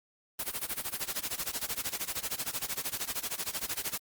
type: noise with tremolo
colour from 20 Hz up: white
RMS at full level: -32 dBFS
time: 0.39-3.98 s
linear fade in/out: 5 ms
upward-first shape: sine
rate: 13 Hz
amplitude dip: 90%
effects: Opus 32 kbps